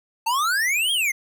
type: exponential two-way sweep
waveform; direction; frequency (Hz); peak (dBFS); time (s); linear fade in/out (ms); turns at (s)
square; up then down; 880 to 3309 to 2045; -20; 0.26-1.12; 10; 0.92
effects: none